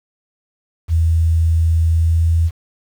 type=tone with pitch glide; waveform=sine; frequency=82 to 82.76 Hz; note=E2 to E2; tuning=-9 to +7 cents; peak=-11 dBFS; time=0.88-2.51 s; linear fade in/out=50 ms; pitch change=+16 cents; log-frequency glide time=1.92-2.33 s; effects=7-bit